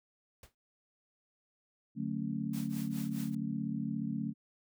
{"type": "noise with exponential decay", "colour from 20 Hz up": "pink", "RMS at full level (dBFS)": -50, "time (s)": [0.43, 0.55], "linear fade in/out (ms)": 2, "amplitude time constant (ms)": 24}
{"type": "chord", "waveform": "sine", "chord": "D major seventh", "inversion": "none", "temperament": "just", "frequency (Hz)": [146.83, 183.54, 220.2, 275.3], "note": ["D3", "F#3", "A3", "C#4"], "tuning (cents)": [0, -14, 2, -12], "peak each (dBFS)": [-40, -40, -36, -40], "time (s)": [1.95, 4.34], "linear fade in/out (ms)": 50}
{"type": "noise with tremolo", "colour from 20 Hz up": "white", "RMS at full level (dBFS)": -47, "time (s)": [2.53, 3.35], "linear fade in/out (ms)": 5, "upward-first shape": "triangle", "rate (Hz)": 4.8, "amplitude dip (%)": 95}
{"effects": []}